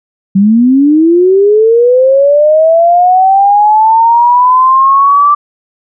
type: linear sweep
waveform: sine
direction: up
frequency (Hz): 188.5 to 1174.7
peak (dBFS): -3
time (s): 0.35-5.35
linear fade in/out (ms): 10
effects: none